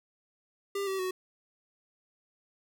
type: tone with pitch steps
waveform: square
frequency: 398.1 / 384.3 / 371 Hz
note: G4 / G4 / F#4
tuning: +27 / -34 / +5 cents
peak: -31 dBFS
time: 0.75-1.11 s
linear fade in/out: 5 ms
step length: 120 ms
effects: none